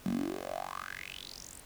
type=tone with high-pass filter sweep; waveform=10% pulse; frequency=46.25 Hz; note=F#1; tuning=in tune; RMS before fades=-39 dBFS; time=0.06-1.6 s; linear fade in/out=0 ms; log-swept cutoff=190 to 9100 Hz; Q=6.4; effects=pink hiss -54 dBFS RMS until 1.65 s